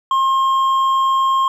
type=tone with hard clipping; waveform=sine; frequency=1068 Hz; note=C6; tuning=35 cents sharp; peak=-14 dBFS; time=0.11-1.48 s; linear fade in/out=2 ms; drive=4 dB; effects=none